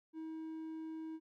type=tone; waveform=triangle; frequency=319.2 Hz; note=D#4; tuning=44 cents sharp; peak=-40 dBFS; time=0.13-1.2 s; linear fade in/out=50 ms; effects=none